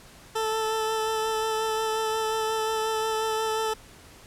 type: tone with vibrato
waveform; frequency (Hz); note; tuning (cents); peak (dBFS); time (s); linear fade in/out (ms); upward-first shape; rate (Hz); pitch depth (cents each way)
20% pulse; 440; A4; 0; -20; 0.35-3.74; 10; sine; 5.6; 14
effects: pink hiss -50 dBFS RMS until 4.26 s + low-pass 12000 Hz 12 dB/octave